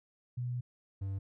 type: tone pair in turn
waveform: sine / triangle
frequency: 123.1 / 97.34 Hz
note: B2 / G2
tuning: -5 / -12 cents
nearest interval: major third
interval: 407 cents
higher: first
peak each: -33 / -32 dBFS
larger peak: second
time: 0.37-0.61 / 1.01-1.19 s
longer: first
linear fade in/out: 10 ms
effects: none